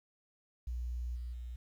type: tone with level steps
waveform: sine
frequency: 60.4 Hz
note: B1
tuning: 38 cents flat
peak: -35 / -38 / -40 dBFS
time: 0.67-1.56 s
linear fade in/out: 5 ms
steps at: 1.15 / 1.32 s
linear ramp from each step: 20 ms
effects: 11-bit